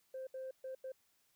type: tone bursts at uneven times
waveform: sine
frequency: 523.3 Hz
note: C5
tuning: in tune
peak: -40 dBFS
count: 4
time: 0.14-0.27 / 0.34-0.51 / 0.64-0.75 / 0.84-0.92 s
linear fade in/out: 5 ms
effects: tanh soft clip ceiling -39 dBFS + white hiss -75 dBFS RMS until 1.35 s